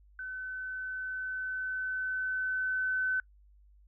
sine tone with level ramp, 1517 Hz, F#6, 43 cents sharp, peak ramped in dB -37 to -27 dBFS, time 0.19-3.2 s, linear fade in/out 2 ms, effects noise-tail reverb RT60 0.1 s tail -25 dB re dry + added 50 Hz sine -57 dBFS peak until 3.87 s

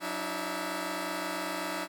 10% pulse tone cluster, 183.4 / 293.1 / 320.9 / 667 Hz, F#3 / D4 / E4 / E5, -15 / -3 / -46 / +20 cents, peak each -33 / -29 / -28 / -32 dBFS, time 0-1.88 s, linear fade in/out 50 ms, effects none

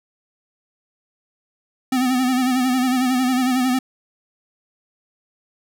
square tone with vibrato, 254.9 Hz, C4, 45 cents flat, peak -17 dBFS, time 1.92-3.79 s, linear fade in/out 5 ms, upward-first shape sine, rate 11 Hz, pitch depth 56 cents each way, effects none

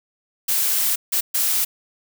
blue noise bursts at uneven times, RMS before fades -20 dBFS, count 3, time 0.48-0.96 / 1.12-1.21 / 1.34-1.65 s, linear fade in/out 10 ms, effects none

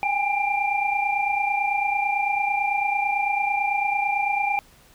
sine tone cluster, 796 / 825 / 2373 Hz, G5 / G#5 / D7, +26 / -12 / +17 cents, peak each -25 dBFS, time 0.03-4.59 s, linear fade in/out 0 ms, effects pink hiss -54 dBFS RMS until 4.94 s

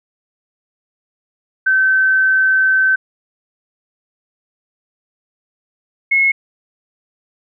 sine tone pair in turn, 1538 / 2175 Hz, G6 / C#7, -33 / -33 cents, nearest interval tritone, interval 600 cents, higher second, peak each -10 dBFS, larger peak neither, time 1.66-2.96 / 6.11-6.32 s, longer first, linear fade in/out 10 ms, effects none

